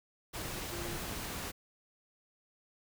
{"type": "tone in noise", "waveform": "sine", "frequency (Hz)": 344.6, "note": "F4", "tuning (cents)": -23, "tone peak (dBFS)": -43, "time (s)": [0.71, 0.98], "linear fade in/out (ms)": 20, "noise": "pink", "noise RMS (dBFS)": -40, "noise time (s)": [0.33, 1.52], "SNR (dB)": -6, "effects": []}